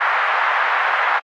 white band-pass noise, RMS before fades -18 dBFS, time 0-1.2 s, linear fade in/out 20 ms, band 780 to 1800 Hz, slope 24 dB/octave, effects AAC 48 kbps

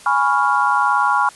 sine chord, C# dominant seventh, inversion second, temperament equal, 830.6 / 987.8 / 1108.7 / 1396.9 Hz, G#5 / B5 / C#6 / E#6, 0 / 0 / 0 / 0 cents, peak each -19 dBFS, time 0.06-1.29 s, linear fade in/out 2 ms, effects white hiss -42 dBFS RMS until 1.35 s + resampled to 24000 Hz

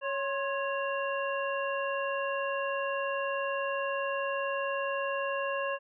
harmonic tone with a mistuned harmonic, 554.4 Hz, C#5, in tune, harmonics 1 / 2 / 3 / 5, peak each -32 / -35 / -37 / -39 dBFS, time 0.01-5.79 s, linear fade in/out 50 ms, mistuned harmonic 2, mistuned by -68 cents, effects none

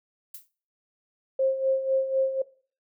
violet noise with exponential decay, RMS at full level -36 dBFS, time 0.34-0.49 s, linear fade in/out 5 ms, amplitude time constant 31 ms
sine tone with tremolo, 532 Hz, C5, 29 cents sharp, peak -19 dBFS, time 1.39-2.42 s, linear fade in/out 5 ms, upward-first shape sine, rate 4 Hz, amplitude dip 65%
effects noise-tail reverb RT60 0.4 s tail -19 dB re dry

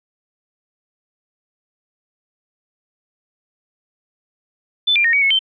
sine tone with pitch steps, 3514 / 2385 / 1850 / 2258 / 2194 / 3104 Hz, A7 / D7 / A#6 / C#7 / C#7 / G7, -3 / +26 / -14 / +31 / -18 / -18 cents, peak -12 dBFS, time 4.87-5.392 s, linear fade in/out 10 ms, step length 87 ms, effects none

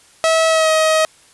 sawtooth tone with pitch glide, 647 to 632.2 Hz, E5 to D#5, -32 to +27 cents, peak -8 dBFS, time 0.24-1.05 s, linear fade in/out 0 ms, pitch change -41 cents, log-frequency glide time 0.48-0.7 s, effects white hiss -49 dBFS RMS until 1.33 s + resampled to 24000 Hz

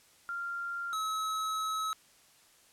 sine / square tone pair in turn, 1389 / 1288.3 Hz, F6 / E6, -10 / -40 cents, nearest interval minor second, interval 130 cents, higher first, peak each -34 / -32 dBFS, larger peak second, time 0.29-0.93 / 0.93-1.93 s, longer second, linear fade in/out 0 ms, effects white hiss -62 dBFS RMS until 2.72 s + low-pass 11000 Hz 12 dB/octave

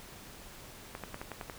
clicks, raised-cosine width 0.5 ms, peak -24 dBFS, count 7, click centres 0.951 / 1.037 / 1.144 / 1.215 / 1.317 / 1.412 / 1.498 s, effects pink hiss -50 dBFS RMS until 1.58 s

